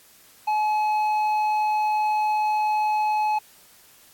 sine tone with tanh clipping, 852 Hz, G#5, 44 cents sharp, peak -21 dBFS, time 0.47-3.39 s, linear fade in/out 10 ms, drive 7 dB, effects white hiss -53 dBFS RMS until 4.13 s + AAC 64 kbps

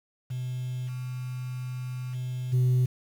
sine tone with level steps, 126.2 Hz, B2, 38 cents sharp, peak -29 / -31 / -29 / -17 dBFS, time 0.3-2.86 s, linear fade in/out 10 ms, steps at 0.87 / 2.13 / 2.52 s, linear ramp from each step 20 ms, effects tanh soft clip ceiling -19 dBFS + 8-bit

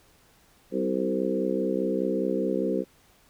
harmonic tone with a mistuned harmonic, 64.9 Hz, C2, 13 cents flat, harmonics 3 / 4 / 5 / 6 / 7 / 8, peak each -31 / -31 / -31 / -31 / -31 / -31 dBFS, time 0.71-2.85 s, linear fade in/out 50 ms, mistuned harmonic 6, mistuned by -17 cents, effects pink hiss -60 dBFS RMS until 3.29 s

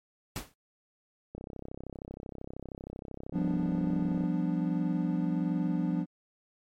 pink noise with exponential decay, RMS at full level -32 dBFS, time 0.36-0.54 s, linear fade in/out 1 ms, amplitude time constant 38 ms
click train, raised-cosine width 2 ms, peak -27 dBFS, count 96, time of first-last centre 1.35-4.238 s, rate 32.9 Hz
triangle chord, G dominant seventh, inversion third, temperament equal, 174.61 / 196 / 246.9 / 293.7 Hz, F3 / G3 / B3 / D4, 0 / 0 / 0 / 0 cents, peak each -28 / -33 / -33 / -31 dBFS, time 3.32-6.06 s, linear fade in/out 50 ms
effects MP3 64 kbps

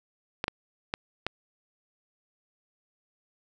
clicks, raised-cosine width 0.3 ms, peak -12 dBFS, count 4, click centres 0.441 / 0.481 / 0.939 / 1.266 s, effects none

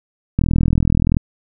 click train, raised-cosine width 5 ms, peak -3 dBFS, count 33, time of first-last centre 0.39-1.169 s, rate 41.1 Hz, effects none

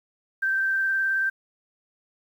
sine tone with vibrato, 1564 Hz, G6, 4 cents flat, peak -21 dBFS, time 0.42-1.3 s, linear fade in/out 10 ms, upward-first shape sine, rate 19 Hz, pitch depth 16 cents each way, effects 9-bit

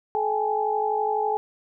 sine tone cluster, 429.2 / 802 / 854 Hz, A4 / G5 / G#5, -43 / +39 / +48 cents, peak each -26 dBFS, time 0.15-1.37 s, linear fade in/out 0 ms, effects none

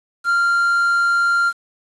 triangle tone, 1389 Hz, F6, 10 cents flat, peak -12 dBFS, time 0.24-1.53 s, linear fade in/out 50 ms, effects resampled to 24000 Hz + 7-bit

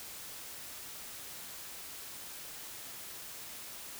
silence, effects white hiss -46 dBFS RMS until 3.99 s

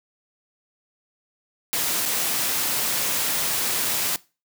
white noise with dropouts, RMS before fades -24 dBFS, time 1.73-4.16 s, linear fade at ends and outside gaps 0 ms, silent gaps 2.054-2.059 s, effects noise-tail reverb RT60 0.3 s tail -21 dB re dry + high-pass 100 Hz 12 dB/octave

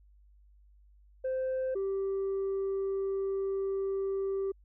sine tone pair in turn, 520 / 389.6 Hz, C5 / G4, -11 / -11 cents, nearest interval perfect fourth, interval 500 cents, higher first, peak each -27 dBFS, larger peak neither, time 1.24-1.75 / 1.75-4.52 s, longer second, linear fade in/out 10 ms, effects tanh soft clip ceiling -28 dBFS + added 50 Hz sine -57 dBFS peak until 4.64 s

